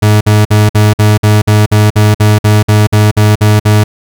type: tone bursts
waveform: 40% pulse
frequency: 105.7 Hz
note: G#2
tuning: 31 cents sharp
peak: -3 dBFS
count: 16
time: 0.02-3.84 s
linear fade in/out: 10 ms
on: 190 ms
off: 52 ms
effects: none